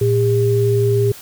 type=tone pair together; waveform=sine; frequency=114.7 / 403.2 Hz; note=A#2 / G4; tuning=-28 / +49 cents; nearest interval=octave + minor seventh; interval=2177 cents; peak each=-15 dBFS; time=0.01-1.12 s; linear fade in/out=5 ms; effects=white hiss -38 dBFS RMS until 1.21 s